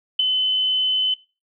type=tone with ADSR envelope; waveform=sine; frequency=3034 Hz; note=F#7; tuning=43 cents sharp; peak=-12 dBFS; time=0.19-1.14 s; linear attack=6 ms; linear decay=11 ms; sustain=-5 dB; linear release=3 ms; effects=noise-tail reverb RT60 0.3 s tail -19 dB re dry